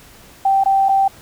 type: tone with dropouts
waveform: sine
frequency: 780 Hz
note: G5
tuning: 9 cents flat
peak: -11 dBFS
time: 0.45-1.08 s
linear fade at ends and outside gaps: 5 ms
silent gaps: 0.638-0.658 / 0.887-0.891 s
effects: pink hiss -44 dBFS RMS until 1.21 s